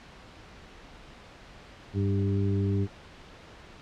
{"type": "harmonic tone with a mistuned harmonic", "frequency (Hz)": 99.3, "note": "G2", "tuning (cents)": 23, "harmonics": [1, 2, 3, 4], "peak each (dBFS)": [-25, -31, -34, -34], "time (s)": [1.93, 2.88], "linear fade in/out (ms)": 50, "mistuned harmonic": 2, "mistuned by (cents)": -18, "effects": ["pink hiss -49 dBFS RMS until 3.81 s", "low-pass 4000 Hz 12 dB/octave"]}